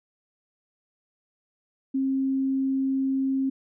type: tone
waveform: sine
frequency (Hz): 267.7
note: C4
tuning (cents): +40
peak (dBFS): -22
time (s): 1.94-3.5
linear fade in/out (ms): 10
effects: none